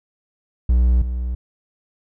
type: tone pair in turn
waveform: triangle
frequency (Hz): 61 / 61.39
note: B1 / B1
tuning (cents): -21 / -10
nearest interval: unison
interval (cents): 11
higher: second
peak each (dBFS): -10 / -19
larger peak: first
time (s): 0.69-1.02 / 1.02-1.35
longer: neither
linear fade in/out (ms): 5
effects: none